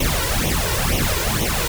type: noise with flanger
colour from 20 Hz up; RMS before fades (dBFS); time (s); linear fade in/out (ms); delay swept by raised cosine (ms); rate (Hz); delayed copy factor
pink; -20; 0-1.68; 5; 0.32 to 2.12; 2.1; +0.8
effects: none